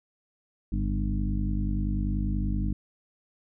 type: harmonic tone with a mistuned harmonic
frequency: 50.4 Hz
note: G1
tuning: 49 cents sharp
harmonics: 1 / 2 / 3 / 4 / 5 / 6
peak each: -27 / -33 / -36 / -32 / -39 / -37 dBFS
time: 0.72-2.73 s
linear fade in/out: 5 ms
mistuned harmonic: 3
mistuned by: -71 cents
effects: none